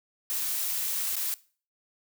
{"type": "noise with dropouts", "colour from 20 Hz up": "blue", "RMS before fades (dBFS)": -30, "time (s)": [0.3, 1.34], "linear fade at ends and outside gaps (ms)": 0, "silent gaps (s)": [1.155, 1.166], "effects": ["noise-tail reverb RT60 0.4 s tail -20 dB re dry"]}